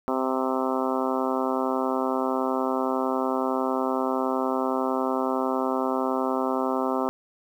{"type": "harmonic tone", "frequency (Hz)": 130.81, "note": "C3", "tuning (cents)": 0, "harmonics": [2, 3, 4, 5, 6, 7, 8, 9, 10], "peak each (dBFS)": [-28, -30, -31, -32, -33, -33, -34, -35, -35], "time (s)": [0.08, 7.09], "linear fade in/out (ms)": 0, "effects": ["9-bit"]}